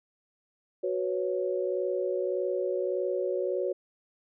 sine chord, F# suspended fourth, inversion none, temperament just, 370 / 493.3 / 555 Hz, F#4 / B4 / C#5, 0 / -2 / +2 cents, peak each -30 / -33 / -31 dBFS, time 0.83-3.73 s, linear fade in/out 10 ms, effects none

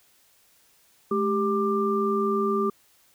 sine tone cluster, 213.4 / 394.3 / 1186 Hz, G#3 / G4 / D6, +47 / +10 / +17 cents, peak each -27 / -24 / -27 dBFS, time 1.11-2.7 s, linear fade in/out 5 ms, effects white hiss -61 dBFS RMS until 3.14 s

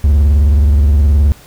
triangle tone with vibrato, 72 Hz, D2, 34 cents flat, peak -4 dBFS, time 0.04-1.32 s, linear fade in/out 0 ms, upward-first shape sine, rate 19 Hz, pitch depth 160 cents each way, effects pink hiss -41 dBFS RMS until 1.46 s

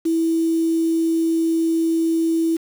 sine tone with quantisation, 327.7 Hz, E4, 10 cents flat, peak -16 dBFS, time 0.05-2.57 s, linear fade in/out 10 ms, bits 6, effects none

